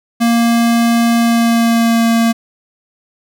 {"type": "tone with pitch glide", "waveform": "square", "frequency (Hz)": [233.2, 229.6], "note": ["A#3", "A#3"], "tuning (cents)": [1, -26], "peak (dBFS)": -10, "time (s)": [0.2, 2.33], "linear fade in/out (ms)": 20, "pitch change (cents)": -27, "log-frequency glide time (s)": [1.17, 2.07], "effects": []}